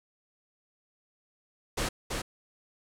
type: noise with echo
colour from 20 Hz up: pink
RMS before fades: -30 dBFS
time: 1.77-1.89 s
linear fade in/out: 10 ms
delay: 330 ms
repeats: 1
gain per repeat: -3 dB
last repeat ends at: 2.22 s
effects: low-pass 10000 Hz 12 dB/octave